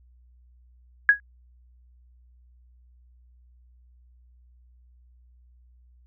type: tone with exponential decay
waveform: sine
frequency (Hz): 1661.2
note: G#6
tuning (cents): 0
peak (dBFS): -8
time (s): 1.09-1.2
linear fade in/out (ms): 1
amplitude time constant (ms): 23
effects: added 61 Hz sine -53 dBFS peak until 6.06 s